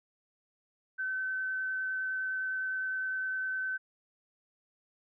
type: tone with vibrato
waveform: sine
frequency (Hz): 1528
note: G6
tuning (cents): -45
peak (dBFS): -31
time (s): 0.98-3.78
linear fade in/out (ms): 20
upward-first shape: triangle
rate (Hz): 9.8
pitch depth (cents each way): 9
effects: none